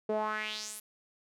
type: tone with band-pass filter sweep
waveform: sawtooth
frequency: 213.9 Hz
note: A3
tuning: 49 cents flat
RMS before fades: -35 dBFS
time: 0.09-0.8 s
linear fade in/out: 5 ms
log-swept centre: 470 to 12000 Hz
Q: 3.5
effects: none